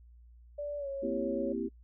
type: tone with pitch glide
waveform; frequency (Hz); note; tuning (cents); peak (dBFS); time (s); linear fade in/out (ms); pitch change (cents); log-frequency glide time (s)
sine; 582 to 550.3; D5 to C#5; -16 to -13; -34; 0.58-1.53; 10; -97; 0.78-0.88
type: chord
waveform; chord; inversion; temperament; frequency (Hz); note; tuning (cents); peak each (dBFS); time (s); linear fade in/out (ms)
sine; C dominant seventh; third; equal; 233.1 / 261.6 / 329.6 / 392; Bb3 / C4 / E4 / G4; 0 / 0 / 0 / 0; -37; 1.02-1.69; 20
effects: noise-tail reverb RT60 0.1 s tail -23 dB re dry + added 59 Hz sine -53 dBFS peak until 1.83 s